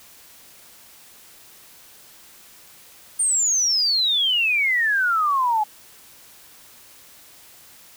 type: exponential sweep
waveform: sine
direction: down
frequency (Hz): 9000 to 830.6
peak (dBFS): -17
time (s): 3.19-5.64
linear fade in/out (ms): 10
effects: white hiss -48 dBFS RMS until 7.96 s